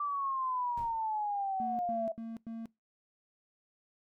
sine exponential sweep, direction down, 1175 to 656 Hz, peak -31 dBFS, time 0-2.12 s, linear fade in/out 5 ms
brown noise with exponential decay, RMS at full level -40 dBFS, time 0.77-1.09 s, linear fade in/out 5 ms, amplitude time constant 68 ms
triangle tone bursts, 227.2 Hz, A#3, 44 cents flat, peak -36 dBFS, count 4, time 1.6-2.657 s, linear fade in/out 0 ms, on 190 ms, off 99 ms
effects noise-tail reverb RT60 0.2 s tail -22 dB re dry

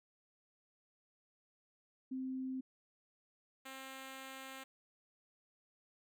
sine / 5% pulse tone pair in turn, 260.7 / 266 Hz, C4 / C4, -6 / +29 cents, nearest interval unison, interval 35 cents, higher second, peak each -38 / -36 dBFS, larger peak second, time 2.11-2.61 / 3.65-4.64 s, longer second, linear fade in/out 10 ms, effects none

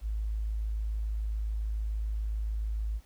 sine tone, 53.5 Hz, A1, 48 cents flat, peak -29 dBFS, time 0.01-3.01 s, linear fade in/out 50 ms, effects pink hiss -63 dBFS RMS until 3.05 s

